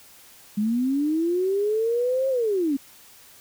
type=linear two-way sweep; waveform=sine; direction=up then down; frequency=202.8 to 540 to 261.8 Hz; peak=-20 dBFS; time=0.57-2.77 s; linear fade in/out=10 ms; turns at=2.29 s; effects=white hiss -50 dBFS RMS until 3.4 s